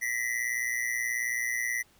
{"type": "ring-modulated tone", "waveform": "square", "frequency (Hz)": 1975.5, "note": "B6", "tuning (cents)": 0, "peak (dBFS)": -26, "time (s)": [0.01, 1.83], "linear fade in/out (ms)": 20, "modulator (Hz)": 59.3, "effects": ["pink hiss -62 dBFS RMS until 1.99 s"]}